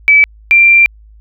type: tone pair in turn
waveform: sine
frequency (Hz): 2300 / 2366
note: D7 / D7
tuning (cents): -37 / +12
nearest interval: unison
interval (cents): 49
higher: second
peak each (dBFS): -3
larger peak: neither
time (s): 0.08-0.24 / 0.51-0.86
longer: second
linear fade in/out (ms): 0
effects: added 53 Hz sine -37 dBFS peak until 1.2 s